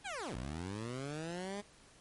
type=linear two-way sweep; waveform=15% pulse; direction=down then up; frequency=853 to 56.8 to 208 Hz; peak=-33 dBFS; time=0.04-1.62 s; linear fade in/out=20 ms; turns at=0.36 s; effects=pink hiss -61 dBFS RMS until 2 s + MP3 48 kbps